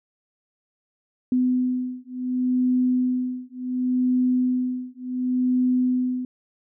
sine beating tone pair, 251.8 / 252.49 Hz, B3 / B3, +34 / +38 cents, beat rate 0.69 Hz, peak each -23 dBFS, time 1.32-6.25 s, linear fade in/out 2 ms, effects none

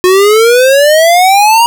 square exponential sweep, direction up, 360 to 955 Hz, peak -4 dBFS, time 0.04-1.66 s, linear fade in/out 0 ms, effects none

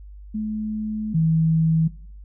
sine tone pair in turn, 215.2 / 161.22 Hz, A3 / E3, -38 / -38 cents, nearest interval perfect fourth, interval 500 cents, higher first, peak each -23 / -16 dBFS, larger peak second, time 0.34-1.14 / 1.14-1.88 s, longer first, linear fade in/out 10 ms, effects noise-tail reverb RT60 0.6 s tail -19 dB re dry + added 50 Hz sine -38 dBFS peak until 2.24 s

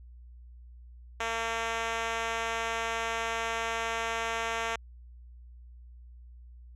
5% pulse tone with high-pass filter, 227.8 Hz, A#3, 40 cents flat, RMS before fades -32 dBFS, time 1.2-4.76 s, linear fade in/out 5 ms, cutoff 510 Hz, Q 1.1, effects added 60 Hz sine -47 dBFS peak until 6.75 s + low-pass 6000 Hz 12 dB/octave

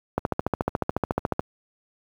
click train, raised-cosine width 1 ms, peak -8 dBFS, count 18, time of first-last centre 0.18-1.394 s, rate 14 Hz, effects high-pass 60 Hz 12 dB/octave + 8-bit

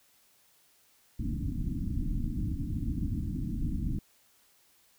pink low-pass noise, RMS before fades -32 dBFS, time 1.19-3.99 s, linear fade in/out 5 ms, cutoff 310 Hz, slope 96 dB/octave, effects white hiss -65 dBFS RMS until 4.98 s

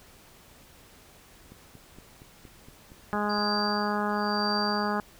click train, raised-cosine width 3 ms, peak -35 dBFS, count 9, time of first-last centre 1.52-3.385 s, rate 4.29 Hz
harmonic tone, 207.7 Hz, G#3, in tune, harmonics 1 / 2 / 3 / 4 / 5 / 6 / 7 / 8, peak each -30 / -34 / -36 / -32 / -35 / -34 / -37 / -39 dBFS, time 3.13-5 s, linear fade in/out 0 ms
sine tone with tremolo, 4699 Hz, D8, in tune, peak -29 dBFS, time 3.29-5.05 s, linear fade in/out 10 ms, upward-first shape sine, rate 1 Hz, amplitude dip 100%
effects pink hiss -54 dBFS RMS until 5.19 s

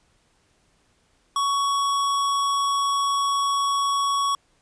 square tone, 1118 Hz, C#6, 14 cents sharp, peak -21 dBFS, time 1.36-4.35 s, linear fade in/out 2 ms, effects pink hiss -64 dBFS RMS until 4.61 s + resampled to 22050 Hz

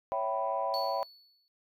sine chord, C# half-diminished seventh, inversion none, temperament equal with one note detuned, 554.4 / 659.3 / 772.3 / 987.8 Hz, C#5 / E5 / G5 / B5, 0 / 0 / -26 / 0 cents, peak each -34 dBFS, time 0.12-1.03 s, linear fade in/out 0 ms
triangle tone with exponential decay, 4435 Hz, C#8, in tune, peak -31 dBFS, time 0.74-1.48 s, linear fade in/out 0 ms, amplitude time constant 160 ms
effects noise-tail reverb RT60 0.1 s tail -26 dB re dry + tanh soft clip ceiling -19 dBFS

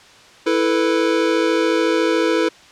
square chord, E suspended fourth, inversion none, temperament equal, 329.6 / 440 / 493.9 Hz, E4 / A4 / B4, 0 / 0 / 0 cents, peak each -19 / -21 / -21 dBFS, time 0.46-2.49 s, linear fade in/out 10 ms, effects white hiss -45 dBFS RMS until 2.71 s + low-pass 5000 Hz 12 dB/octave

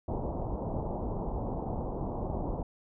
pink low-pass noise, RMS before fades -34 dBFS, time 0.08-2.63 s, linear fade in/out 5 ms, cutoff 940 Hz, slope 48 dB/octave, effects none

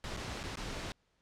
pink noise with dropouts, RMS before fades -40 dBFS, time 0.04-0.92 s, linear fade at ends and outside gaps 0 ms, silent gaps 0.165-0.172 / 0.431-0.438 / 0.556-0.572 s, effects pink hiss -75 dBFS RMS until 1.21 s + low-pass 6000 Hz 12 dB/octave

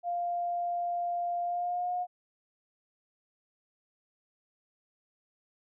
sine tone with pitch glide, 698.5 to 718.1 Hz, F5 to F5, 0 to +48 cents, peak -29 dBFS, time 0.03-2.07 s, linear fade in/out 50 ms, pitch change +48 cents, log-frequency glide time 1.42-1.93 s, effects none

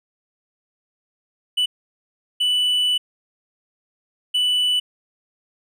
triangle tone bursts at uneven times, 2974 Hz, F#7, 8 cents sharp, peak -15 dBFS, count 3, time 1.57-1.66 / 2.4-2.98 / 4.34-4.8 s, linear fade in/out 10 ms, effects none

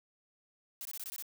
blue noise bursts, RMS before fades -42 dBFS, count 7, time 0.81-1.224 s, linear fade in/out 0 ms, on 42 ms, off 20 ms, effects none

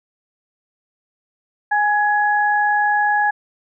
sine tone pair together, 830.6 / 1677.6 Hz, G#5 / G#6, 0 / +17 cents, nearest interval octave, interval 1217 cents, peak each -16 / -18 dBFS, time 1.71-3.31 s, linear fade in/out 10 ms, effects none

